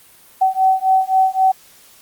sine beating tone pair, 758 / 761.8 Hz, F#5 / G5, +42 / -50 cents, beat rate 3.8 Hz, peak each -15 dBFS, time 0.41-1.52 s, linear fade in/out 10 ms, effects white hiss -47 dBFS RMS until 2.01 s + Opus 32 kbps

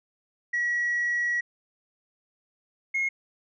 sine tone pair in turn, 1922 / 2157 Hz, B6 / C#7, -48 / -48 cents, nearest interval major second, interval 200 cents, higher second, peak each -22 dBFS, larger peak neither, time 0.53-1.41 / 2.94-3.09 s, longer first, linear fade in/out 10 ms, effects tanh soft clip ceiling -21 dBFS

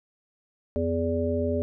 harmonic tone with a mistuned harmonic, 83.1 Hz, E2, 15 cents sharp, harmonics 1 / 3 / 5 / 7, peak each -29 / -29 / -29 / -29 dBFS, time 0.76-1.62 s, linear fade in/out 0 ms, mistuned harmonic 1, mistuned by +84 cents, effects none

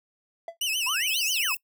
triangle tone with exponential decay, 670 Hz, E5, 28 cents sharp, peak -27 dBFS, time 0.48-0.57 s, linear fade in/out 2 ms, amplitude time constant 18 ms
sawtooth tone with vibrato, 2794 Hz, F7, in tune, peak -22 dBFS, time 0.61-1.55 s, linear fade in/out 5 ms, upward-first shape sine, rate 7.4 Hz, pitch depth 160 cents each way
sine exponential two-way sweep, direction up then down, 932.3 to 7040 to 932.3 Hz, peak -30 dBFS, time 0.86-1.53 s, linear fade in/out 10 ms, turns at 1.29 s
white high-pass noise, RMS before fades -37 dBFS, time 1.07-1.57 s, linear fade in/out 2 ms, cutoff 10000 Hz, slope 24 dB/octave
effects noise-tail reverb RT60 0.1 s tail -23 dB re dry

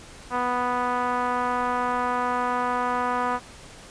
5% pulse tone with low-pass filter, 246.9 Hz, B3, in tune, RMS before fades -25 dBFS, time 0.3-3.4 s, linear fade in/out 50 ms, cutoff 1100 Hz, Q 2.2, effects pink hiss -45 dBFS RMS until 3.9 s + resampled to 22050 Hz

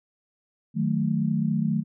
sine chord, D# diminished, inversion none, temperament equal, 155.56 / 185 / 220 Hz, D#3 / F#3 / A3, 0 / 0 / 0 cents, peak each -26 / -27 / -25 dBFS, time 0.74-1.84 s, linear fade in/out 50 ms, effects none

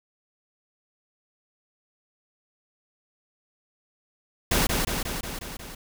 pink noise with echo, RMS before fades -22 dBFS, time 4.51-4.67 s, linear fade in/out 5 ms, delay 180 ms, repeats 6, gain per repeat -3 dB, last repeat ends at 5.75 s, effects none

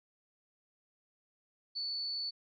sine tone with amplitude modulation, 4464 Hz, C#8, 11 cents sharp, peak -33 dBFS, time 1.75-2.31 s, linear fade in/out 20 ms, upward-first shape sine, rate 276 Hz, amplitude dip 25%, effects MP3 96 kbps

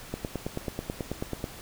click train, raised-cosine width 2 ms, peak -17 dBFS, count 13, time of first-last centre 0.14-1.442 s, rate 9.22 Hz, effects pink hiss -45 dBFS RMS until 1.61 s

